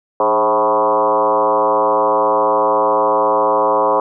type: tone with frequency modulation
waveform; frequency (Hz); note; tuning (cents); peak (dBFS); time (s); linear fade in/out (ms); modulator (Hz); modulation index
sine; 759; F#5; +44; -11; 0.2-4; 2; 114; 3.1
effects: none